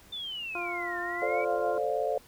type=exponential two-way sweep; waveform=sine; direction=down then up; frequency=3583 to 1777 to 2312 Hz; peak=-34 dBFS; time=0.12-1.45 s; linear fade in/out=10 ms; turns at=0.99 s
type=harmonic tone; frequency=349.2 Hz; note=F4; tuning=in tune; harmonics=1 / 2 / 3 / 4; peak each=-38 / -37 / -39 / -40 dBFS; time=0.55-1.78 s; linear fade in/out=2 ms
type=chord; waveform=sine; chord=D minor seventh; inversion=second; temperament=just; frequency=440.5 / 528.6 / 587.3 / 704.8 Hz; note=A4 / C5 / D5 / F5; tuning=+2 / +18 / 0 / +16 cents; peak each=-32 dBFS; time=1.22-2.18 s; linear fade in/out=2 ms
effects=pink hiss -56 dBFS RMS until 2.27 s